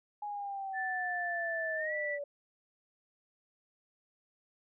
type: linear sweep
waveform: sine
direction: down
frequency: 835 to 570 Hz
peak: -36 dBFS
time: 0.22-2.24 s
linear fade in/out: 5 ms
type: tone with pitch glide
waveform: sine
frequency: 1760 to 1964.2 Hz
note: A6 to B6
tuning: 0 to -10 cents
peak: -34 dBFS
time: 0.73-2.19 s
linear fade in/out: 50 ms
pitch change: +190 cents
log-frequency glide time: 1.76-1.94 s
effects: none